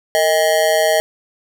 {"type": "tone with amplitude modulation", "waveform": "square", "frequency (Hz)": 630, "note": "D#5", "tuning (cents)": 21, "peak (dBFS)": -9, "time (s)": [0.15, 1], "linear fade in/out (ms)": 0, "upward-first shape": "sine", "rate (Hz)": 171, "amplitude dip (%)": 90, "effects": []}